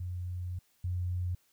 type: tone pair in turn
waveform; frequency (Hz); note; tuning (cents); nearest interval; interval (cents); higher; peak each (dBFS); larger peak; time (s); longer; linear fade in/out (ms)
sine; 89.6 / 89.6; F2 / F2; +45 / +45; unison; 0; neither; -34 / -30; second; 0-0.59 / 0.84-1.35; first; 5
effects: white hiss -70 dBFS RMS until 1.52 s